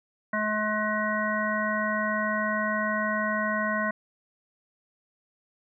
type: harmonic tone with a mistuned harmonic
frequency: 213.4 Hz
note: G#3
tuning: 47 cents sharp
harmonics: 1 / 3 / 5 / 7 / 9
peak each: -31 / -31 / -31 / -31 / -31 dBFS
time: 0.33-3.91 s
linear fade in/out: 5 ms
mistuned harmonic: 9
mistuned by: -19 cents
effects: none